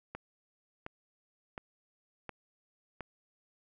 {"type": "click train", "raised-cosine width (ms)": 0.5, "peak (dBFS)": -25, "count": 5, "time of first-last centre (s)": [0.15, 3.007], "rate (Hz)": 1.4, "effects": []}